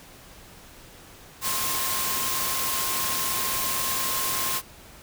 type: tone in noise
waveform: sine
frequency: 1061 Hz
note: C6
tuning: 24 cents sharp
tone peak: -33 dBFS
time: 1.41-4.62 s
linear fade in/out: 50 ms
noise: white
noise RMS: -27 dBFS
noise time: 1.41-4.62 s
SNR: -9 dB
effects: pink hiss -48 dBFS RMS until 5.02 s